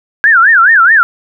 sine tone with vibrato, 1568 Hz, G6, in tune, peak -3 dBFS, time 0.24-1.03 s, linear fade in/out 0 ms, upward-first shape sine, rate 4.7 Hz, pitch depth 280 cents each way, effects none

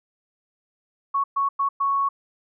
sine tone bursts at uneven times, 1108.7 Hz, C#6, in tune, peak -19 dBFS, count 4, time 1.14-1.24 / 1.36-1.49 / 1.59-1.69 / 1.8-2.09 s, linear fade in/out 10 ms, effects none

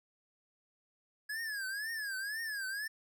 square tone with vibrato, 1674 Hz, G#6, 13 cents sharp, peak -37 dBFS, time 1.29-2.88 s, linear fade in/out 10 ms, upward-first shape triangle, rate 2 Hz, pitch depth 180 cents each way, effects none

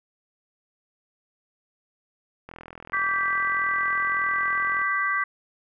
click train, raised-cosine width 0.5 ms, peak -25 dBFS, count 98, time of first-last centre 2.49-4.816 s, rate 41.7 Hz
sine chord, G major, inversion second, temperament equal with one note detuned, 1158.5 / 1568 / 1975.5 Hz, D6 / G6 / B6, -24 / 0 / 0 cents, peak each -26 / -27 / -26 dBFS, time 2.93-5.24 s, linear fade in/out 5 ms
effects none

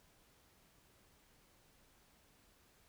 silence, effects pink hiss -69 dBFS RMS until 2.88 s

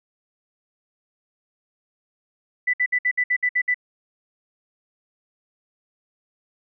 sine tone bursts, 1986 Hz, B6, 9 cents sharp, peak -17 dBFS, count 9, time 2.67-3.744 s, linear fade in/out 10 ms, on 66 ms, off 60 ms, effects none

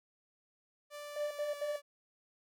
sawtooth tone with pitch glide, 587.3 to 576.5 Hz, D5 to D5, 0 to -32 cents, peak -40 dBFS, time 0.9-1.82 s, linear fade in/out 50 ms, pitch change -32 cents, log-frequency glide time 1.03-1.68 s
triangle tone bursts, 592 Hz, D5, 14 cents sharp, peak -32 dBFS, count 3, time 1.16-1.762 s, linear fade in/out 5 ms, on 150 ms, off 76 ms
effects none

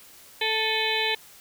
harmonic tone with a mistuned harmonic, 440 Hz, A4, in tune, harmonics 1 / 2 / 4 / 5 / 6 / 7 / 8 / 9, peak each -31 / -31 / -31 / -31 / -31 / -31 / -31 / -31 dBFS, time 0.41-1.15 s, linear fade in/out 5 ms, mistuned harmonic 6, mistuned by -72 cents, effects white hiss -50 dBFS RMS until 1.4 s

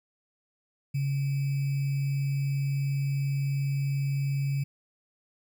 sine tone with sample-and-hold, 138.59 Hz, C#3, in tune, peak -25 dBFS, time 0.94-4.64 s, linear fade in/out 10 ms, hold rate 2450 Hz, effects none

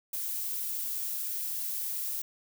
violet noise, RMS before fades -34 dBFS, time 0.13-2.22 s, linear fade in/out 5 ms, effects none

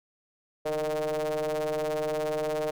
square ring-modulated tone, 77.78 Hz, D#2, in tune, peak -25 dBFS, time 0.65-2.71 s, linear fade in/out 10 ms, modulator 536 Hz, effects none

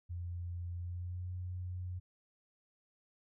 sine tone with pitch glide, 87.31 to 90.44 Hz, F2 to F#2, 0 to -39 cents, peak -38 dBFS, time 0.09-2 s, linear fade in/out 20 ms, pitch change +61 cents, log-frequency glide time 0.76-1.32 s, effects none

